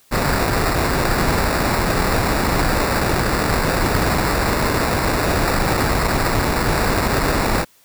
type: noise with sample-and-hold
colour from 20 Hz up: pink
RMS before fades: -18 dBFS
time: 0.11-7.65 s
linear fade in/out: 20 ms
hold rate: 3150 Hz
effects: white hiss -54 dBFS RMS until 7.84 s